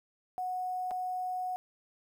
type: tone with dropouts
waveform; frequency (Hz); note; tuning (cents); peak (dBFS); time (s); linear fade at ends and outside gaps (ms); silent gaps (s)
sine; 735; F#5; -12; -32; 0.38-1.56; 0; 0.909-0.914
effects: 10-bit